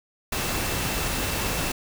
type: tone in noise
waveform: sine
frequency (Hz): 2671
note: E7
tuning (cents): +22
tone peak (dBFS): -38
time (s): 0.32-1.72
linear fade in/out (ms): 5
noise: pink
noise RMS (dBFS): -27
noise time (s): 0.32-1.72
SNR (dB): -14
effects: none